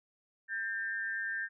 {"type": "tone pair together", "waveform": "sine", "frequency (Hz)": [1592, 1802], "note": ["G6", "A6"], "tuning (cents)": [26, 41], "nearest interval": "major second", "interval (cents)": 215, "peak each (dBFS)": [-36, -36], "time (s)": [0.48, 1.49], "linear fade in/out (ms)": 50, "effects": []}